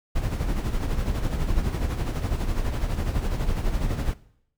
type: noise with tremolo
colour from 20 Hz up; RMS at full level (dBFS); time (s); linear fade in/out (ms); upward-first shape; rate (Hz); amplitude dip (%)
brown; -23; 0.15-4.14; 10; sine; 12; 55
effects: noise-tail reverb RT60 0.7 s tail -19 dB re dry